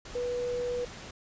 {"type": "tone in noise", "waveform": "sine", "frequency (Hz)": 489.1, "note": "B4", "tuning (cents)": -17, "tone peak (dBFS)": -29, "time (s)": [0.15, 0.85], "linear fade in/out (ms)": 5, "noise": "pink", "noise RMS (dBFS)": -44, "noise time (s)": [0.05, 1.11], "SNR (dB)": 12, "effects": ["resampled to 16000 Hz"]}